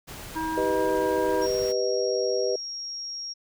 pink noise, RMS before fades -40 dBFS, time 0.07-1.73 s, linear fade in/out 20 ms
harmonic tone, 319.8 Hz, D#4, 48 cents sharp, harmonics 1 / 3 / 5, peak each -30 / -29 / -37 dBFS, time 0.35-1.47 s, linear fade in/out 20 ms
sine chord, G augmented, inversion none, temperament equal, 392 / 493.9 / 622.3 Hz, G4 / B4 / D#5, 0 / 0 / 0 cents, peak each -27 / -26 / -30 dBFS, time 0.57-2.56 s, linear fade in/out 5 ms
sine tone, 5588 Hz, F8, in tune, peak -32 dBFS, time 1.41-3.34 s, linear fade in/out 20 ms
effects none

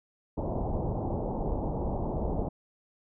pink low-pass noise, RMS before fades -31 dBFS, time 0.37-2.49 s, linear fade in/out 10 ms, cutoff 890 Hz, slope 48 dB/octave, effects none

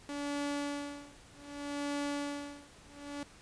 sawtooth tone with tremolo, 287.1 Hz, D4, 39 cents flat, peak -29 dBFS, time 0.09-3.23 s, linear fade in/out 0 ms, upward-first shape sine, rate 0.65 Hz, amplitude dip 100%, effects pink hiss -57 dBFS RMS until 3.41 s + resampled to 22050 Hz

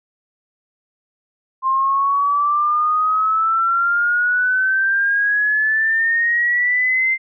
sine exponential sweep, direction up, 1051 to 2093 Hz, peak -14 dBFS, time 1.62-7.18 s, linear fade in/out 50 ms, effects none

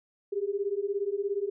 sine beating tone pair, 392 / 409 Hz, G4 / G#4, 0 / -26 cents, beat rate 17 Hz, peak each -31 / -30 dBFS, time 0.32-1.5 s, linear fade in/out 10 ms, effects none

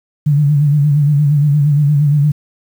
sine tone with vibrato, 146.1 Hz, D3, 9 cents flat, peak -8 dBFS, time 0.26-2.32 s, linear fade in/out 10 ms, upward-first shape sine, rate 8.6 Hz, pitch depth 65 cents each way, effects 7-bit

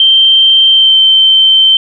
sine tone with pitch glide, 3136 to 3107 Hz, G7 to G7, 0 to -16 cents, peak -3 dBFS, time 0-1.77 s, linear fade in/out 2 ms, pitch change -16 cents, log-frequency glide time 0.7-0.96 s, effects none

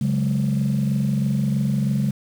sine chord, C# suspended fourth, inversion none, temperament just, 138.59 / 184.79 / 207.9 Hz, C#3 / F#3 / G#3, 0 / -2 / +2 cents, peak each -20 / -25 / -21 dBFS, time 0.01-2.11 s, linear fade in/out 5 ms, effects tanh soft clip ceiling -13 dBFS + 7-bit

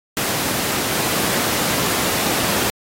pink high-pass noise, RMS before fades -21 dBFS, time 0.17-2.7 s, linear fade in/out 0 ms, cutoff 150 Hz, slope 12 dB/octave, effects AAC 48 kbps

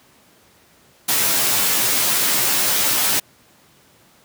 white noise with comb filter, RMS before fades -18 dBFS, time 1.08-3.2 s, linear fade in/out 10 ms, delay 12 ms, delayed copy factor -0.95, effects pink hiss -53 dBFS RMS until 4.24 s + high-pass 100 Hz 12 dB/octave

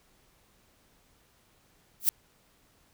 violet noise with exponential growth, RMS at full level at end -18 dBFS, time 2-2.09 s, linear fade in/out 0 ms, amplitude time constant 19 ms, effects pink hiss -65 dBFS RMS until 2.93 s

